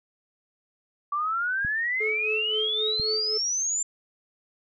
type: exponential sweep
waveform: sine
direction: up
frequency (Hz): 1147 to 7310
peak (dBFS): -24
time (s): 1.12-3.83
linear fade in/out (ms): 5
type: clicks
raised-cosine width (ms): 5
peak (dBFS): -23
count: 2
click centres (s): 1.649 / 2.998
type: tone with tremolo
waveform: triangle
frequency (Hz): 431.9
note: A4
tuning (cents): -32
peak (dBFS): -25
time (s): 2-3.38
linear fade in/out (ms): 10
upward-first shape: sine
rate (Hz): 3.8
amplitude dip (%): 70
effects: none